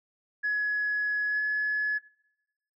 sine tone with pitch glide, 1687 to 1702.7 Hz, G#6 to G#6, +27 to +43 cents, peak -24 dBFS, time 0.43-1.99 s, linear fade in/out 20 ms, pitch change +16 cents, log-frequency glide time 1.28-1.4 s, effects noise-tail reverb RT60 0.9 s tail -21 dB re dry + tanh soft clip ceiling -21 dBFS

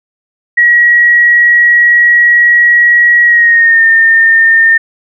sine tone with pitch glide, 1911 to 1816.3 Hz, A#6 to A#6, +43 to -45 cents, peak -3 dBFS, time 0.57-4.78 s, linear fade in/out 10 ms, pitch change -88 cents, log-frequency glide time 3.24-3.84 s, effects none

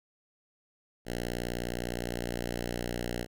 5% pulse tone with notch filter, 59.7 Hz, A#1, 42 cents sharp, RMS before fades -35 dBFS, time 1.05-3.27 s, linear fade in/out 50 ms, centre 1000 Hz, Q 1.6, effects none

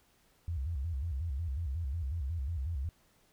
sine tone with vibrato, 75 Hz, D2, 37 cents sharp, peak -32 dBFS, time 0.48-2.89 s, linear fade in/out 0 ms, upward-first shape square, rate 5.5 Hz, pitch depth 210 cents each way, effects pink hiss -68 dBFS RMS until 3.32 s

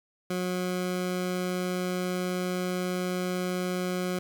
20% pulse tone, 181.5 Hz, F#3, 33 cents flat, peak -23 dBFS, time 0.3-4.19 s, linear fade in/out 5 ms, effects 10-bit

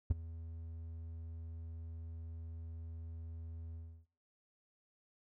triangle tone with ADSR envelope, 82 Hz, E2, 9 cents flat, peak -22 dBFS, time 0.1-4.06 s, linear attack 9 ms, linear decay 20 ms, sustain -20 dB, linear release 310 ms, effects noise-tail reverb RT60 0.7 s tail -26 dB re dry

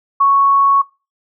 sine tone, 1108.7 Hz, C#6, in tune, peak -8 dBFS, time 0.2-0.82 s, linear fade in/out 10 ms, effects noise-tail reverb RT60 0.3 s tail -22 dB re dry

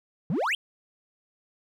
triangle exponential sweep, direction up, 138.4 to 3322 Hz, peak -22 dBFS, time 0.3-0.55 s, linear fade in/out 2 ms, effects none

